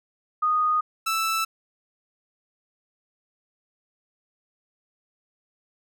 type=tone pair in turn; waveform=sine / sawtooth; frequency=1238 / 1320.6 Hz; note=D#6 / E6; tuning=-9 / +3 cents; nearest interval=minor second; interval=112 cents; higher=second; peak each=-19 dBFS; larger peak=neither; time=0.42-0.81 / 1.06-1.45 s; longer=neither; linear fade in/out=10 ms; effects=none